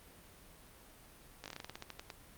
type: slowing click train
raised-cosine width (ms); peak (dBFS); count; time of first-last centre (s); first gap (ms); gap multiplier
0.2; -26; 14; 1.44-2.102; 18; 1.16
effects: pink hiss -58 dBFS RMS until 2.37 s + Opus 32 kbps